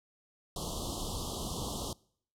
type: band-stop noise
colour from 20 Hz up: pink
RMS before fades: -37 dBFS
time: 0.56-1.93 s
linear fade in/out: 2 ms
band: 1200 to 3000 Hz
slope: 96 dB/octave
effects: noise-tail reverb RT60 0.6 s tail -24 dB re dry + low-pass 11000 Hz 12 dB/octave